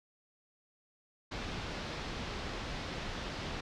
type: low-pass noise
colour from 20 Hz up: pink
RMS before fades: -40 dBFS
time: 1.31-3.61 s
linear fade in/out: 10 ms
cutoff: 5100 Hz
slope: 24 dB/octave
effects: none